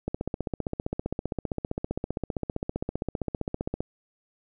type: click train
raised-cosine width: 2 ms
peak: -15 dBFS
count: 58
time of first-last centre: 0.08-3.805 s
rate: 15.3 Hz
effects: none